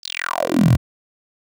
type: tone with high-pass filter sweep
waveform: 10% pulse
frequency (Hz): 42.99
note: F1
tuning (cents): -27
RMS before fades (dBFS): -18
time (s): 0.03-0.77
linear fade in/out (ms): 10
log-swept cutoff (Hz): 4900 to 89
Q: 7.2
effects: none